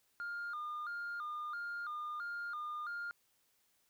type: tone with vibrato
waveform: sine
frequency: 1306 Hz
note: E6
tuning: 17 cents flat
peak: -37 dBFS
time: 0.2-3.11 s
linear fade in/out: 0 ms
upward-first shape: square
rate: 1.5 Hz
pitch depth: 130 cents each way
effects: tanh soft clip ceiling -37 dBFS + white hiss -75 dBFS RMS until 3.89 s